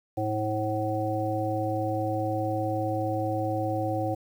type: harmonic tone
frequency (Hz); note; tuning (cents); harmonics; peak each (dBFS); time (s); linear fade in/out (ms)
107.6; A2; -38; 1 / 3 / 5 / 7; -31 / -31 / -31 / -31; 0.17-4.15; 10
effects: 9-bit